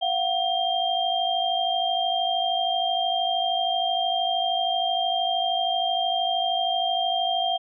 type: tone cluster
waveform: sine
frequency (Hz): 690 / 743 / 3192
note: F5 / F#5 / G7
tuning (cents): -21 / +7 / +31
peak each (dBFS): -26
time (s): 0.01-7.58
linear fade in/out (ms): 20
effects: none